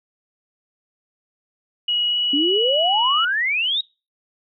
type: tone with pitch glide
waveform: sine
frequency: 2909 to 2929 Hz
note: F#7 to F#7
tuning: -30 to -18 cents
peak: -18 dBFS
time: 1.88-3.25 s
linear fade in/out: 5 ms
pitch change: +12 cents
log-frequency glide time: 2.09-2.15 s
type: exponential sweep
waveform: sine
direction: up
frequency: 272.6 to 3862 Hz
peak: -18 dBFS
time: 2.33-3.81 s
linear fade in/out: 5 ms
effects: noise-tail reverb RT60 0.3 s tail -25 dB re dry